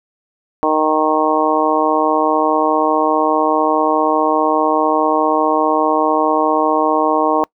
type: harmonic tone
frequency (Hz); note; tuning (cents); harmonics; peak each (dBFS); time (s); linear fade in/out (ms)
155.2; D#3; -4; 2 / 3 / 4 / 5 / 6 / 7; -19 / -19 / -19 / -19 / -19 / -19; 0.63-7.44; 0
effects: noise-tail reverb RT60 0.1 s tail -25 dB re dry